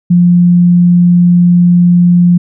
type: tone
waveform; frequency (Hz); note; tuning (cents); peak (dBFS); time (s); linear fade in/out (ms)
sine; 175.6; F3; +10; -3; 0.1-2.38; 10
effects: none